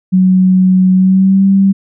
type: tone with pitch glide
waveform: sine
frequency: 185.8 to 194.92 Hz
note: F#3 to G3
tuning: +7 to -10 cents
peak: -5 dBFS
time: 0.12-1.73 s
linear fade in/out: 20 ms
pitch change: +83 cents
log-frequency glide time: 0.94-1.45 s
effects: none